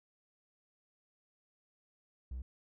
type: tone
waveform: triangle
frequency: 63 Hz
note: B1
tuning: 35 cents sharp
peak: -36 dBFS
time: 2.31-2.42 s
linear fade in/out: 5 ms
effects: tanh soft clip ceiling -32 dBFS